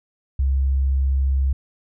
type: tone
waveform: sine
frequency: 67.3 Hz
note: C2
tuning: 49 cents sharp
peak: -16 dBFS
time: 0.39-1.53 s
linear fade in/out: 5 ms
effects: none